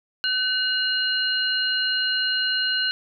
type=tone cluster; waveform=sine; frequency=1520 / 2870 / 4163 Hz; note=F#6 / F7 / C8; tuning=+46 / +47 / -10 cents; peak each=-25 dBFS; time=0.24-2.91 s; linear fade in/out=0 ms; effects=none